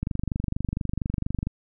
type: click train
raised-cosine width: 5 ms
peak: -14 dBFS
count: 36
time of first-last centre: 0.03-1.47 s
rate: 24.3 Hz
effects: none